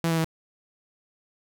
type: tone with pitch steps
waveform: sawtooth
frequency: 166.2 / 163.82 / 161.47 Hz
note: E3 / E3 / E3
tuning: +15 / -10 / -35 cents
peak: -18 dBFS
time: 0.04-0.244 s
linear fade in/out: 0 ms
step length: 68 ms
effects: none